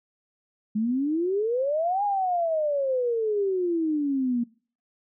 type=exponential two-way sweep; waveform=sine; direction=up then down; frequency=207.7 to 830.6 to 233.2 Hz; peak=-22 dBFS; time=0.75-4.44 s; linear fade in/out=10 ms; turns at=2.04 s; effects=noise-tail reverb RT60 0.4 s tail -21 dB re dry